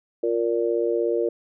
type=harmonic tone; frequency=116.54 Hz; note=A#2; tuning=in tune; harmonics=3 / 4 / 5; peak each=-24 / -23 / -28 dBFS; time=0.23-1.29 s; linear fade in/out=5 ms; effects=none

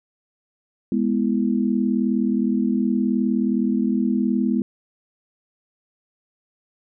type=chord; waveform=sine; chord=E major; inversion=first; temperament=equal; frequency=207.7 / 246.9 / 329.6 Hz; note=G#3 / B3 / E4; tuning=0 / 0 / 0 cents; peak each=-21 / -21 / -26 dBFS; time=0.92-4.62 s; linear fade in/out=2 ms; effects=none

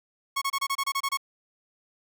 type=tone bursts; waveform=sawtooth; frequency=1100 Hz; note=C#6; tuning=14 cents flat; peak=-21 dBFS; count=10; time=0.36-1.173 s; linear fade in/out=10 ms; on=57 ms; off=27 ms; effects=none

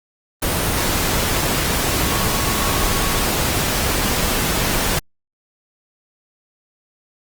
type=tone in noise; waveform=sine; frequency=1108.7 Hz; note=C#6; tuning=in tune; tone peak=-29 dBFS; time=2.02-3.25 s; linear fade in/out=5 ms; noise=pink; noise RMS=-19 dBFS; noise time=0.42-4.99 s; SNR=-13 dB; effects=Opus 24 kbps

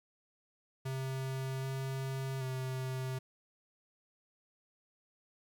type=tone with pitch steps; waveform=square; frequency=132.6 / 133.7 / 130.3 Hz; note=C3 / C3 / C3; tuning=+23 / +38 / -7 cents; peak=-36 dBFS; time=0.85-3.19 s; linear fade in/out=10 ms; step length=780 ms; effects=12-bit

